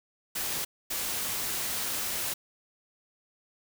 white noise bursts at uneven times, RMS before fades -32 dBFS, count 2, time 0.35-0.65 / 0.9-2.34 s, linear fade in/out 10 ms, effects none

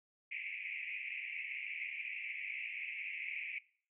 pink band-pass noise, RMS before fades -43 dBFS, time 0.31-3.59 s, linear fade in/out 10 ms, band 2100 to 2600 Hz, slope 96 dB/octave, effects noise-tail reverb RT60 0.5 s tail -21 dB re dry

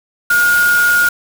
sine tone in noise, 1431 Hz, F6, 42 cents sharp, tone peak -9 dBFS, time 0.3-1.09 s, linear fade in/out 5 ms, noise white, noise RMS -22 dBFS, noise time 0.3-1.09 s, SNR +10 dB, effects none

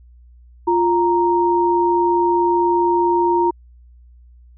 sine tone pair together, 349.2 / 932.3 Hz, F4 / A#5, 0 / 0 cents, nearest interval octave + perfect fourth, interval 1700 cents, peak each -16 dBFS, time 0.67-3.51 s, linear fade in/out 10 ms, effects added 60 Hz sine -43 dBFS peak until 4.57 s

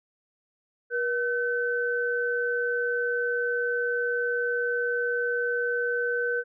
sine tone pair together, 480 / 1524 Hz, B4 / G6, -49 / -49 cents, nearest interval octave + minor sixth, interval 2000 cents, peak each -27 dBFS, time 0.9-6.44 s, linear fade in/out 50 ms, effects none

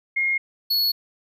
sine / square tone pair in turn, 2141 / 4377 Hz, C7 / C#8, +39 / -23 cents, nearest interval octave, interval 1238 cents, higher second, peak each -19 dBFS, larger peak neither, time 0.16-0.38 / 0.7-0.92 s, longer neither, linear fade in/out 10 ms, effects none

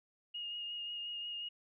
sine tone with vibrato, 2856 Hz, F7, 38 cents sharp, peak -39 dBFS, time 0.34-1.49 s, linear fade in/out 10 ms, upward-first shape triangle, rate 5.6 Hz, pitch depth 20 cents each way, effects none

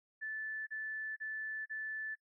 sine tone bursts, 1749 Hz, A6, 11 cents flat, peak -38 dBFS, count 4, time 0.21-2.155 s, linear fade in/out 20 ms, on 460 ms, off 35 ms, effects noise-tail reverb RT60 0.1 s tail -21 dB re dry

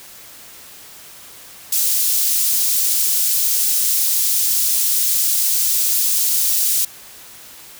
white high-pass noise, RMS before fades -17 dBFS, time 1.72-6.85 s, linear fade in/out 5 ms, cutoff 5300 Hz, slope 12 dB/octave, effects white hiss -40 dBFS RMS until 7.79 s

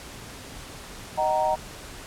sine chord, D# minor, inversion none, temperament equal with one note detuned, 622.3 / 757.7 / 932.3 Hz, D#5 / F#5 / A#5, 0 / +41 / 0 cents, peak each -25 dBFS, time 1.17-1.56 s, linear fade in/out 20 ms, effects pink hiss -41 dBFS RMS until 2.06 s + low-pass 11000 Hz 12 dB/octave

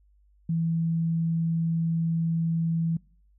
sine tone, 164.81 Hz, E3, in tune, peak -23 dBFS, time 0.49-2.97 s, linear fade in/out 5 ms, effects noise-tail reverb RT60 0.5 s tail -24 dB re dry + added 50 Hz sine -58 dBFS peak until 3.38 s

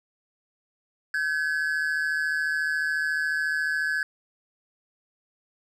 triangle tone pair together, 1535.9 / 1690 Hz, G6 / G#6, -36 / +30 cents, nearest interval major second, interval 166 cents, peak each -25 dBFS, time 1.14-4.03 s, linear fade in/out 2 ms, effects none

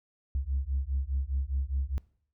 sine beating tone pair, 65.41 / 70.31 Hz, C2 / C#2, 0 / +25 cents, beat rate 4.9 Hz, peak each -30 dBFS, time 0.35-1.98 s, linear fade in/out 0 ms, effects noise-tail reverb RT60 0.6 s tail -23 dB re dry + tanh soft clip ceiling -22 dBFS

